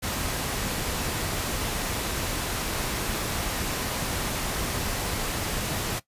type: noise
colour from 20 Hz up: pink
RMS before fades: -29 dBFS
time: 0.02-6 s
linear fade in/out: 20 ms
effects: noise-tail reverb RT60 0.1 s tail -17 dB re dry + resampled to 32000 Hz